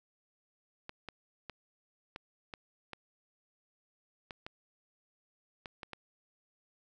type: clicks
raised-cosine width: 0.3 ms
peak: -26 dBFS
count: 11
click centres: 0.894 / 1.087 / 1.497 / 2.161 / 2.538 / 2.933 / 4.308 / 4.465 / 5.658 / 5.832 / 5.933 s
effects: none